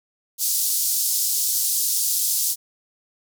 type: band-pass noise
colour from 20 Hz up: white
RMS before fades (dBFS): -22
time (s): 0.38-2.56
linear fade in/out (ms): 50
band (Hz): 4700 to 16000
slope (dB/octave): 24
effects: none